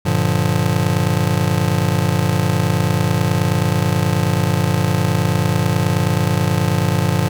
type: chord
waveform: square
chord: G minor seventh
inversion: none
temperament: just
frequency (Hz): 98 / 117.6 / 147 / 176.4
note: G2 / Bb2 / D3 / F3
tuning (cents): 0 / +16 / +2 / +18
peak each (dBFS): -21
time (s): 0.05-7.29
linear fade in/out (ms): 10
effects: none